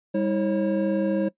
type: tone cluster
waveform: triangle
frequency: 199.3 / 321.4 / 542 Hz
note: G3 / E4 / C#5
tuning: +29 / -44 / -39 cents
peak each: -23 / -24 / -23 dBFS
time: 0.14-1.29 s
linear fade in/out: 10 ms
effects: noise-tail reverb RT60 0.1 s tail -20 dB re dry + resampled to 8000 Hz